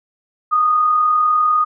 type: tone pair together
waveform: sine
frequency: 1196 / 1236 Hz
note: D6 / D#6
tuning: +31 / -12 cents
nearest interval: minor second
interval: 57 cents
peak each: -24 / -12 dBFS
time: 0.51-1.65 s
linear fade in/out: 20 ms
effects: none